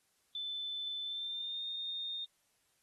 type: tone with pitch glide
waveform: sine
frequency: 3520 to 3661 Hz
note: A7 to A#7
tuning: 0 to -32 cents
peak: -37 dBFS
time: 0.35-2.25 s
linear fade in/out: 2 ms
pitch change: +68 cents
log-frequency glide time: 1.04-1.63 s
effects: white hiss -75 dBFS RMS until 2.82 s + AAC 32 kbps